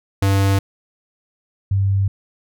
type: tone pair in turn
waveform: square / sine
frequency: 98 / 98 Hz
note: G2 / G2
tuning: 0 / 0 cents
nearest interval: unison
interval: 0 cents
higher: neither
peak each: -14 dBFS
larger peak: neither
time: 0.22-0.59 / 1.71-2.08 s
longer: neither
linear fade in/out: 5 ms
effects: none